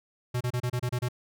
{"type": "tone bursts", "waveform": "square", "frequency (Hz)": 123.47, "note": "B2", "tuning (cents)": 0, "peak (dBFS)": -27, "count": 8, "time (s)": [0.34, 1.087], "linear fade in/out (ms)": 10, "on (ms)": 68, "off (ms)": 29, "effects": []}